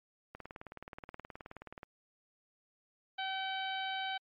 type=click train; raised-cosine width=0.5 ms; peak=-30 dBFS; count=29; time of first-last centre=0.35-1.831 s; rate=18.9 Hz
type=harmonic tone; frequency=766 Hz; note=G5; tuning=40 cents flat; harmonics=1 / 2 / 3 / 4 / 5 / 6; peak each=-38 / -41 / -45 / -42 / -46 / -57 dBFS; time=3.18-4.18 s; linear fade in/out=10 ms
effects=MP3 48 kbps